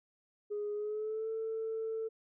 sine tone with pitch glide, 415.3 to 445.1 Hz, G#4 to A4, 0 to +20 cents, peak -33 dBFS, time 0.5-2.09 s, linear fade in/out 20 ms, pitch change +120 cents, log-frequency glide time 0.74-1.29 s, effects tanh soft clip ceiling -30 dBFS

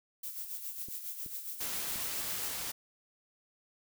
violet noise with tremolo, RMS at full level -39 dBFS, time 0.23-2.49 s, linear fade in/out 5 ms, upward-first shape sine, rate 7.3 Hz, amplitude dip 55%
clicks, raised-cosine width 3 ms, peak -36 dBFS, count 3, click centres 0.886 / 1.263 / 1.959 s
white noise, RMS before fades -38 dBFS, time 1.6-2.72 s, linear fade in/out 10 ms
effects none

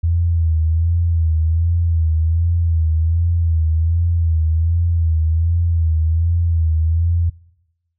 sine tone with vibrato, 82.41 Hz, E2, in tune, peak -13 dBFS, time 0.03-7.3 s, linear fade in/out 10 ms, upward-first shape sine, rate 1.3 Hz, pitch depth 61 cents each way, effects noise-tail reverb RT60 1.0 s tail -24 dB re dry

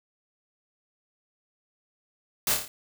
white noise with echo, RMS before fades -25 dBFS, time 2.47-2.54 s, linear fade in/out 2 ms, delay 28 ms, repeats 5, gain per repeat -4 dB, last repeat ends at 2.68 s, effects none

